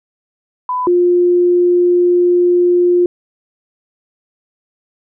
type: tone pair in turn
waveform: sine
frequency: 1000 / 353.6 Hz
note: B5 / F4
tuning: +21 / +22 cents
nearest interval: octave + tritone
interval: 1799 cents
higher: first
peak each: -15 / -8 dBFS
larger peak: second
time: 0.69-0.87 / 0.87-3.06 s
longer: second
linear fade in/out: 2 ms
effects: none